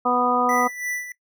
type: harmonic tone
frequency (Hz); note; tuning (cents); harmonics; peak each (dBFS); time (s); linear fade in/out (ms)
246.9; B3; 0; 1 / 2 / 3 / 4 / 5; -26 / -25 / -23 / -25 / -22; 0.05-0.68; 10
type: tone with tremolo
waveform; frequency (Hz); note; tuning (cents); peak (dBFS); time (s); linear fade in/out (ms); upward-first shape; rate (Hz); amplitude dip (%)
square; 1975.5; B6; 0; -25; 0.49-1.12; 2; sine; 3; 70
effects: noise-tail reverb RT60 0.1 s tail -19 dB re dry